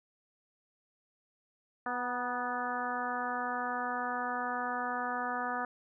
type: harmonic tone with a mistuned harmonic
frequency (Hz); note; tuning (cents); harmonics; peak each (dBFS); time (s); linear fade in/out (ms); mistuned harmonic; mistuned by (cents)
246.9; B3; 0; 1 / 2 / 3 / 4 / 5 / 6 / 7; -42 / -43 / -37 / -40 / -38 / -40 / -42; 1.86-5.65; 2; 4; -32
effects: none